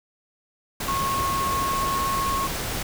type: tone in noise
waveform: sine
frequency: 1091 Hz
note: C#6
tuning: 28 cents flat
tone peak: -23 dBFS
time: 0.88-2.47 s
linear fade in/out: 5 ms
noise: pink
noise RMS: -29 dBFS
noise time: 0.8-2.83 s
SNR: +3 dB
effects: none